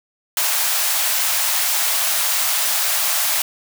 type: high-pass noise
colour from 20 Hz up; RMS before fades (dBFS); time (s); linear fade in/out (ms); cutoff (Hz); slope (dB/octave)
white; -19; 0.37-3.42; 2; 600; 48
effects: none